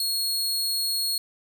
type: tone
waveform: sawtooth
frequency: 4316 Hz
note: C#8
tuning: 47 cents flat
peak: -21 dBFS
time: 0-1.18 s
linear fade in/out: 2 ms
effects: 9-bit